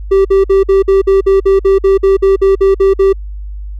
triangle tone bursts, 388.6 Hz, G4, 15 cents flat, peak -3 dBFS, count 16, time 0.11-3.13 s, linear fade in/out 10 ms, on 140 ms, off 52 ms, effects added 50 Hz sine -21 dBFS peak until 3.79 s

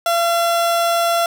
30% pulse tone, 681 Hz, F5, 44 cents flat, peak -12 dBFS, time 0.06-1.26 s, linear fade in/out 2 ms, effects none

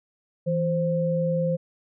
sine tone pair together, 164.83 / 523.3 Hz, E3 / C5, 0 / 0 cents, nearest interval octave + minor sixth, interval 2000 cents, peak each -24 dBFS, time 0.46-1.57 s, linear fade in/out 20 ms, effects none

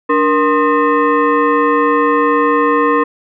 sine tone with frequency modulation, 292.6 Hz, D4, 6 cents flat, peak -9 dBFS, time 0.09-3.04 s, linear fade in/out 10 ms, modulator 763 Hz, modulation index 1.6, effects none

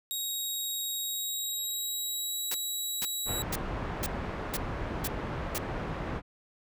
15% pulse tone with pitch glide, 3786 to 3874 Hz, A#7 to B7, +26 to -34 cents, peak -25 dBFS, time 0.11-3.42 s, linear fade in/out 0 ms, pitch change +40 cents, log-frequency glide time 1-2.37 s
white noise bursts, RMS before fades -33 dBFS, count 7, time 2.51-5.582 s, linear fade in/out 5 ms, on 36 ms, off 470 ms
pink low-pass noise, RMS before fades -35 dBFS, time 3.25-6.22 s, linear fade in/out 50 ms, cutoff 1600 Hz, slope 12 dB/octave
effects none

